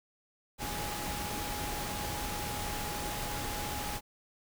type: tone in noise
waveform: sine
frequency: 830.6 Hz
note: G#5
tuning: in tune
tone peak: -41 dBFS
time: 0.58-4.01 s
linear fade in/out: 50 ms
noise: pink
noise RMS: -37 dBFS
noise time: 0.58-4.01 s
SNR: -7 dB
effects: none